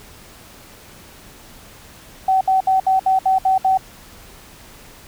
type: tone bursts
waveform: sine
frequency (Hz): 761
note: F#5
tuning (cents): +48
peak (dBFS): -12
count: 8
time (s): 2.28-3.775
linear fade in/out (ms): 5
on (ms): 130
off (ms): 65
effects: pink hiss -43 dBFS RMS until 5.07 s